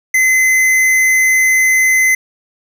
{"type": "tone with hard clipping", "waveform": "sine", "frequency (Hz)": 2046, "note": "C7", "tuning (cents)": -39, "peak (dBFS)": -10, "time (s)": [0.14, 2.15], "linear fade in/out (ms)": 5, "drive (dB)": 14, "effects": []}